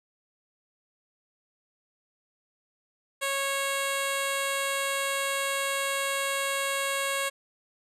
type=tone with low-pass filter; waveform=10% pulse; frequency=550 Hz; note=C#5; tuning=14 cents flat; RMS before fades=-29 dBFS; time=3.21-7.3 s; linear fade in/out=20 ms; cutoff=11000 Hz; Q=1.7; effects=none